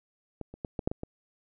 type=clicks; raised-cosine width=2 ms; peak=-23 / -30 / -20 / -18 / -12 / -19 / -22 dBFS; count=7; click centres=0.413 / 0.54 / 0.648 / 0.792 / 0.875 / 0.915 / 1.034 s; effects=none